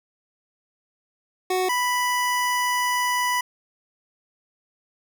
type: tone pair in turn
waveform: 25% pulse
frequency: 370 / 987.8 Hz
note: F#4 / B5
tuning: 0 / 0 cents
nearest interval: octave + perfect fourth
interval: 1700 cents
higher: second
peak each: -17 dBFS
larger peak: neither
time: 1.5-1.69 / 1.69-3.41 s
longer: second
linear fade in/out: 5 ms
effects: none